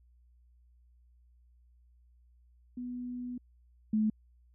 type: tone pair in turn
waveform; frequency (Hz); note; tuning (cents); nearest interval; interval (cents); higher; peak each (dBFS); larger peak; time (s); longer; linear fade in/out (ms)
sine; 246.9 / 215.7; B3 / A3; 0 / -34; major second; 234; first; -36 / -25; second; 2.77-3.38 / 3.93-4.1; first; 5
effects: added 60 Hz sine -60 dBFS peak until 4.54 s